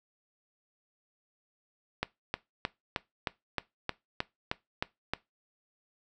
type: click train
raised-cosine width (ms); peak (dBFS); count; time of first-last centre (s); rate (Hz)
0.3; -13; 11; 2.03-5.136; 3.22
effects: noise-tail reverb RT60 0.2 s tail -20 dB re dry